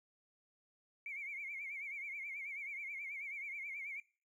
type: tone with vibrato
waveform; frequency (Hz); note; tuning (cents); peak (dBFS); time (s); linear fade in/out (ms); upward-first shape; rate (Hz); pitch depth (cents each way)
triangle; 2237; C#7; +15; -38; 1.06-4; 2; triangle; 9.3; 120
effects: noise-tail reverb RT60 0.4 s tail -24 dB re dry + tanh soft clip ceiling -40 dBFS